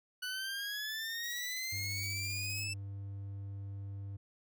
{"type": "exponential sweep", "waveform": "20% pulse", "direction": "up", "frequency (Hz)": [1480, 2659], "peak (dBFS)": -32, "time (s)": [0.22, 2.74], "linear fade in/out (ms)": 10}
{"type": "noise with tremolo", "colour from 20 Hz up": "violet", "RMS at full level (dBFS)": -47, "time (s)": [1.23, 2.64], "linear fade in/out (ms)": 10, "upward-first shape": "square", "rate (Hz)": 15, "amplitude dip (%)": 35}
{"type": "tone", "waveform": "triangle", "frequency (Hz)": 99.1, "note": "G2", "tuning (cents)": 19, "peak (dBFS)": -38, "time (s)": [1.72, 4.17], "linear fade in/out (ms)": 10}
{"effects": []}